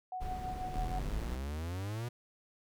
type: tone with tremolo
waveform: sine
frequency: 740 Hz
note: F#5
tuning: in tune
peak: -36 dBFS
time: 0.12-0.99 s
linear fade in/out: 2 ms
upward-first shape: sine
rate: 6.2 Hz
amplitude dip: 60%
type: noise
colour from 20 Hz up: brown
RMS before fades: -40 dBFS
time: 0.2-1.37 s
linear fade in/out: 20 ms
type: exponential sweep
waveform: 45% pulse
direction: up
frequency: 36.71 to 123.47 Hz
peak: -36 dBFS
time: 0.73-2.09 s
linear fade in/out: 10 ms
effects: none